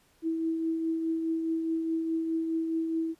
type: tone with tremolo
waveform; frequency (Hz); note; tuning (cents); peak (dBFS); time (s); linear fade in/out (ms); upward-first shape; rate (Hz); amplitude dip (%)
sine; 325.6; E4; -21; -25; 0.22-3.15; 50; triangle; 4.8; 40
effects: pink hiss -65 dBFS RMS until 3.19 s + resampled to 32000 Hz